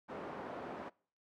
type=band-pass noise; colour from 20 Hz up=pink; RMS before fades=-45 dBFS; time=0.08-0.9 s; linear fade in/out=20 ms; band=280 to 1100 Hz; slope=12 dB/octave; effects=noise-tail reverb RT60 0.5 s tail -25 dB re dry